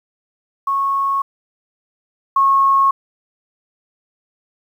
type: tone pair in turn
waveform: sine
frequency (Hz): 1100 / 1092.4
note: C#6 / C#6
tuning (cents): -14 / -26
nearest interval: unison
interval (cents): 12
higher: first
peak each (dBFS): -15 / -10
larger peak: second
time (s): 0.67-1.22 / 2.36-2.91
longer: neither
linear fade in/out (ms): 5
effects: 8-bit